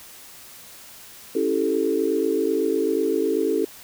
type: chord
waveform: sine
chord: A dominant seventh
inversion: first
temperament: equal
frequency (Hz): 277.2 / 329.6 / 392 / 440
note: C#4 / E4 / G4 / A4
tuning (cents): 0 / 0 / 0 / 0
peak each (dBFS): -27 / -25 / -25 / -23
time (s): 1.35-3.65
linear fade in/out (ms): 5
effects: white hiss -44 dBFS RMS until 3.83 s